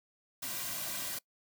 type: noise with comb filter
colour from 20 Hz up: white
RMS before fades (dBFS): -38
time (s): 0.42-1.19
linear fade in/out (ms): 10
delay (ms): 2.3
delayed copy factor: -0.75
effects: noise-tail reverb RT60 0.1 s tail -23 dB re dry